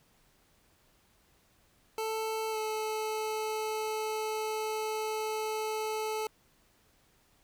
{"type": "tone with pitch glide", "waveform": "25% pulse", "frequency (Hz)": [440.8, 434.2], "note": ["A4", "A4"], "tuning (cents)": [3, -23], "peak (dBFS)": -28, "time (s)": [1.98, 6.27], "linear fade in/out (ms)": 2, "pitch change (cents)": -26, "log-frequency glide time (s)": [2.51, 2.57], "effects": ["pink hiss -67 dBFS RMS until 7.43 s"]}